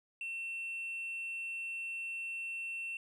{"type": "tone with tanh clipping", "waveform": "sine", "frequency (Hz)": 2700, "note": "E7", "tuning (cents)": 41, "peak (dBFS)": -38, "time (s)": [0.21, 2.97], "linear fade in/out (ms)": 2, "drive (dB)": 2, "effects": []}